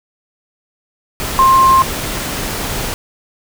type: tone in noise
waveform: sine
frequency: 1058 Hz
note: C6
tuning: 19 cents sharp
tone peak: -6 dBFS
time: 1.39-1.82 s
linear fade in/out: 0 ms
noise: pink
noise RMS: -21 dBFS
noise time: 1.2-2.94 s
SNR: +12 dB
effects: none